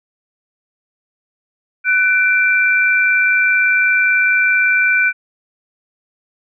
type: tone pair together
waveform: sine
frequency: 1497 / 2352 Hz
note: F#6 / D7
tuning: +20 / +2 cents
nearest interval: minor sixth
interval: 782 cents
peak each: -13 / -14 dBFS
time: 1.84-5.13 s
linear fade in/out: 50 ms
effects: none